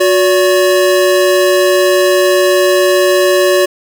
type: tone pair together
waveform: square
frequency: 365.6 / 572.3 Hz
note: F#4 / D5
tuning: -21 / -45 cents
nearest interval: minor sixth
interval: 776 cents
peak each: -11 dBFS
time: 0-3.66 s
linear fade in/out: 10 ms
effects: none